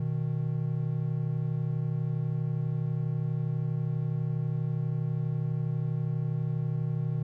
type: tone pair together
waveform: triangle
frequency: 123.47 / 155.75 Hz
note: B2 / D#3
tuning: 0 / +2 cents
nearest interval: major third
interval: 402 cents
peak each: -28 dBFS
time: 0-7.23 s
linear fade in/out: 5 ms
effects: none